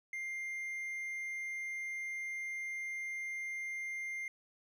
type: tone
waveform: triangle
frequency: 2100 Hz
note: C7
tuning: 6 cents sharp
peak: -36 dBFS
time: 0.13-4.28 s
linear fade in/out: 2 ms
effects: none